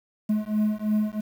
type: beating tone pair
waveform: triangle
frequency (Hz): 211.4 / 214.4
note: G#3 / A3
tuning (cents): +31 / -45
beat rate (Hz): 3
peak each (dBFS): -23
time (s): 0.29-1.21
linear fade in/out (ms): 10
effects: 8-bit